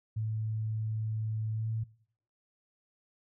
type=tone with pitch glide; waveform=sine; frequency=109.5 to 111.54 Hz; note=A2 to A2; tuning=-8 to +24 cents; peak=-30 dBFS; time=0.16-1.84 s; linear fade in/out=10 ms; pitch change=+32 cents; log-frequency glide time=1.53-1.68 s; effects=noise-tail reverb RT60 0.6 s tail -22 dB re dry